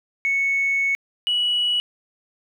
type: tone pair in turn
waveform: sine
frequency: 2211 / 2934 Hz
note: C#7 / F#7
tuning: -5 / -15 cents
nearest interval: perfect fourth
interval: 490 cents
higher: second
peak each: -17 dBFS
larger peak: neither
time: 0.25-0.95 / 1.27-1.8 s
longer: first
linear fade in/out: 0 ms
effects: tanh soft clip ceiling -14 dBFS + 9-bit